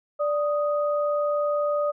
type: tone pair together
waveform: sine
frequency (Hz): 587.3 / 1244.5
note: D5 / D#6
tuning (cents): 0 / 0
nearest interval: octave + minor second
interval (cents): 1300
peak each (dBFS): -22 / -29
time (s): 0.19-1.92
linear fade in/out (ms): 20
effects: none